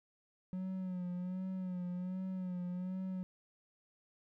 triangle tone with vibrato, 183 Hz, F#3, 19 cents flat, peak -35 dBFS, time 0.53-3.23 s, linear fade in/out 0 ms, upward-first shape sine, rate 1.3 Hz, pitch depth 49 cents each way, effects none

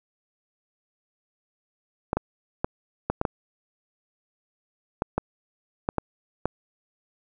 clicks, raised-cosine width 1 ms, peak -9 dBFS, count 11, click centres 2.131 / 2.17 / 2.645 / 3.1 / 3.214 / 3.252 / 5.021 / 5.18 / 5.889 / 5.983 / 6.456 s, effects none

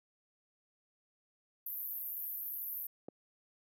pink band-pass noise, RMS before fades -41 dBFS, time 1.66-2.87 s, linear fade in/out 5 ms, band 12000 to 15000 Hz, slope 96 dB/octave
click, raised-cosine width 2 ms, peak -28 dBFS, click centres 3.085 s
effects high-pass 300 Hz 12 dB/octave

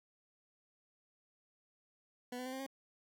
20% pulse tone with pitch steps, 246.9 / 252.5 / 258.3 / 264.2 / 270.2 Hz, B3 / B3 / C4 / C4 / C#4, 0 / +39 / -22 / +17 / -44 cents, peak -36 dBFS, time 2.32-2.665 s, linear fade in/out 5 ms, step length 69 ms, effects none

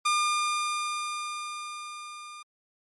sawtooth tone with level ramp, 1205 Hz, D6, 44 cents sharp, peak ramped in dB -18 to -38 dBFS, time 0.05-2.43 s, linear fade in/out 10 ms, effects MP3 48 kbps

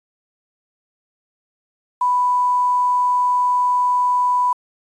sine tone with quantisation, 990 Hz, B5, 4 cents sharp, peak -14 dBFS, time 2.01-4.53 s, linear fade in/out 5 ms, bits 7, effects resampled to 22050 Hz

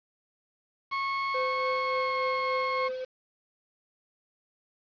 30% pulse tone with pitch glide, 1096 to 1084.7 Hz, C#6 to C#6, -20 to -38 cents, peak -25 dBFS, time 0.91-2.89 s, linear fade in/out 20 ms, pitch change -18 cents, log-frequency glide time 1.75-2.16 s
triangle tone with tremolo, 514 Hz, C5, 31 cents flat, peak -26 dBFS, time 1.34-3.05 s, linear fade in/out 10 ms, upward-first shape triangle, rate 3.5 Hz, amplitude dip 50%
effects resampled to 11025 Hz + 8-bit

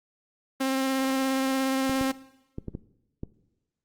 sawtooth tone with vibrato, 265.9 Hz, C4, 28 cents sharp, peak -20 dBFS, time 0.6-2.12 s, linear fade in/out 10 ms, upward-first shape sine, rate 17 Hz, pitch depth 13 cents each way
clicks, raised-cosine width 3 ms, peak -20 dBFS, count 6, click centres 1.896 / 2.012 / 2.584 / 2.683 / 2.751 / 3.234 s
effects noise-tail reverb RT60 1.0 s tail -19 dB re dry + Opus 32 kbps

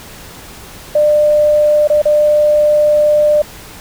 sine tone with dropouts, 598 Hz, D5, 31 cents sharp, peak -7 dBFS, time 0.95-3.42 s, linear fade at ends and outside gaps 5 ms, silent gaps 1.875-1.899 / 2.019-2.054 s, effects pink hiss -34 dBFS RMS until 3.8 s

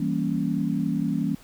sine chord, E diminished seventh, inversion none, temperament equal, 164.81 / 196 / 233.1 / 277.2 Hz, E3 / G3 / Bb3 / Db4, 0 / 0 / 0 / 0 cents, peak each -28 dBFS, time 0-1.35 s, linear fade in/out 5 ms, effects pink hiss -52 dBFS RMS until 1.43 s

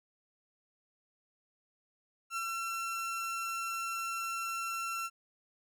30% pulse tone with ADSR envelope, 1352 Hz, E6, 43 cents sharp, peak -30 dBFS, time 2.3-5.1 s, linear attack 66 ms, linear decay 39 ms, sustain -2 dB, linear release 45 ms, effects none

